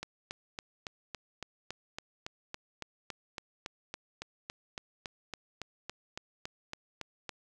click train, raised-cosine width 0.2 ms, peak -21 dBFS, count 27, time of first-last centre 0.03-7.293 s, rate 3.58 Hz, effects none

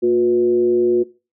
sine tone with frequency modulation, 360 Hz, F#4, 47 cents flat, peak -12 dBFS, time 0.02-1.04 s, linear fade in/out 20 ms, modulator 130 Hz, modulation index 0.48, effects noise-tail reverb RT60 0.3 s tail -19 dB re dry

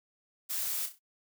blue noise with echo, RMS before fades -34 dBFS, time 0.49-0.87 s, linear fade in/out 20 ms, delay 31 ms, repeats 4, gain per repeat -8 dB, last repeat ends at 0.994 s, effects noise-tail reverb RT60 0.1 s tail -24 dB re dry

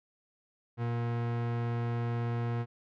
40% pulse tone, 118.1 Hz, A#2, 23 cents sharp, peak -29 dBFS, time 0.77-2.66 s, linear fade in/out 50 ms, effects low-pass 2000 Hz 12 dB/octave

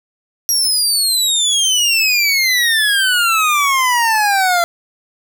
25% pulse exponential sweep, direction down, 5710 to 680 Hz, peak -8 dBFS, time 0.49-4.64 s, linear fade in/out 0 ms, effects none

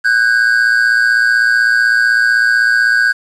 triangle tone pair together, 1500 / 1615.9 Hz, F#6 / G#6, +23 / -48 cents, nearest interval minor second, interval 129 cents, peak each -10 dBFS, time 0.04-3.13 s, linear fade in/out 20 ms, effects resampled to 24000 Hz + 7-bit

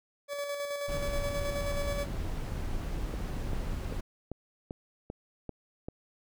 40% pulse tone with tremolo, 572 Hz, D5, 46 cents flat, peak -31 dBFS, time 0.28-2.07 s, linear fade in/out 50 ms, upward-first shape square, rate 9.4 Hz, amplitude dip 35%
brown noise, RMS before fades -34 dBFS, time 0.88-4.01 s, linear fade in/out 10 ms
click train, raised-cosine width 2 ms, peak -24 dBFS, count 8, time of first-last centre 3.14-5.885 s, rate 2.55 Hz
effects none

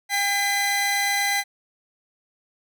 sawtooth tone pair together, 802 / 2019 Hz, G5 / B6, +39 / +38 cents, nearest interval octave + major third, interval 1599 cents, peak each -21 / -19 dBFS, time 0.09-1.44 s, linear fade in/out 50 ms, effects none

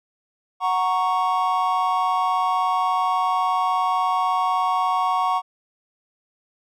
triangle chord, F# major, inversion none, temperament equal, 740 / 932.3 / 1108.7 Hz, F#5 / A#5 / C#6, 0 / 0 / 0 cents, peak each -21 / -23 / -20 dBFS, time 0.6-5.42 s, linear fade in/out 50 ms, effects none

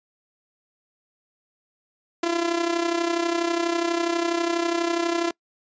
sawtooth tone with amplitude modulation, 339.8 Hz, F4, 47 cents flat, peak -15 dBFS, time 2.23-5.31 s, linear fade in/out 5 ms, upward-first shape sine, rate 32.2 Hz, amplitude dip 65%, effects noise-tail reverb RT60 0.1 s tail -25 dB re dry + resampled to 16000 Hz

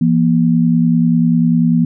sine tone pair together, 168.56 / 238.7 Hz, E3 / A#3, +39 / +41 cents, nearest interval tritone, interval 602 cents, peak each -12 dBFS, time 0.01-1.85 s, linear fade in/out 5 ms, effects none

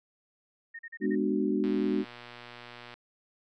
sine tone bursts, 1843 Hz, A#6, 20 cents flat, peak -39 dBFS, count 5, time 0.74-1.155 s, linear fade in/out 10 ms, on 51 ms, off 40 ms
sine chord, G# half-diminished seventh, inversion none, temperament just, 207.7 / 249.2 / 299 / 373.8 Hz, G#3 / B3 / D4 / F#4, 0 / +16 / +31 / +18 cents, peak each -30 / -32 / -30 / -31 dBFS, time 1-2.05 s, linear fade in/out 50 ms
click train, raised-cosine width 0.3 ms, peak -29 dBFS, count 157, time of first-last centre 1.64-2.94 s, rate 120 Hz
effects none

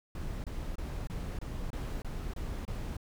brown noise bursts, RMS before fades -37 dBFS, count 9, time 0.15-2.968 s, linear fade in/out 2 ms, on 290 ms, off 26 ms, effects none

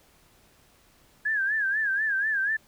sine tone with vibrato, 1661.2 Hz, G#6, in tune, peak -23 dBFS, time 1.25-2.57 s, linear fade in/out 10 ms, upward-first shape sine, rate 4.1 Hz, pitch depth 120 cents each way, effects pink hiss -60 dBFS RMS until 2.67 s

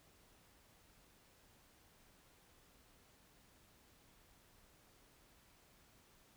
silence, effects pink hiss -68 dBFS RMS until 6.36 s

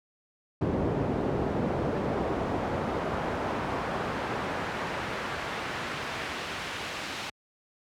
brown noise with band-pass filter sweep, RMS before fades -31 dBFS, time 0.61-7.3 s, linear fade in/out 5 ms, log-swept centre 370 to 3200 Hz, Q 0.74, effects high-pass 60 Hz 12 dB/octave

